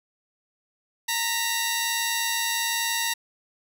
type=tone pair together; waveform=10% pulse; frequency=922.9 / 1947 Hz; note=A#5 / B6; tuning=-18 / -25 cents; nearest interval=octave + minor second; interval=1293 cents; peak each=-18 dBFS; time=1.08-3.14 s; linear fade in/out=10 ms; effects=none